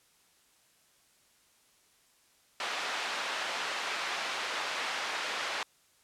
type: band-pass noise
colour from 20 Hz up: pink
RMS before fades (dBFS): -35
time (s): 2.6-5.63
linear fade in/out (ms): 2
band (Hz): 860 to 4000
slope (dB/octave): 12
effects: white hiss -66 dBFS RMS until 6.03 s + low-pass 11000 Hz 12 dB/octave